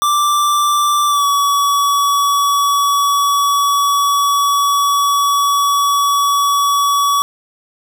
square tone with pitch glide, 1174.7 to 1135.3 Hz, D6 to C#6, 0 to +41 cents, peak -12 dBFS, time 0.02-7.22 s, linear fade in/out 0 ms, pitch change -59 cents, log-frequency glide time 1.07-1.25 s, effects none

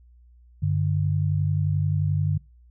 sine tone pair together, 97.1 / 148.52 Hz, G2 / D3, -16 / +20 cents, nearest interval perfect fifth, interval 736 cents, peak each -23 dBFS, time 0.62-2.38 s, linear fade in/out 10 ms, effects noise-tail reverb RT60 0.3 s tail -25 dB re dry + added 60 Hz sine -50 dBFS peak until 2.7 s

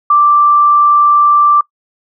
sine tone, 1174.7 Hz, D6, in tune, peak -5 dBFS, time 0.1-1.61 s, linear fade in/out 5 ms, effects noise-tail reverb RT60 0.1 s tail -21 dB re dry

